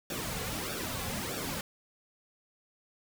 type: noise with flanger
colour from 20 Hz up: pink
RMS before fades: -36 dBFS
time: 0.1-1.61 s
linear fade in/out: 2 ms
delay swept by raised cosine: 0.97 to 3.27 ms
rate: 1.6 Hz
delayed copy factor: -0.75
effects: none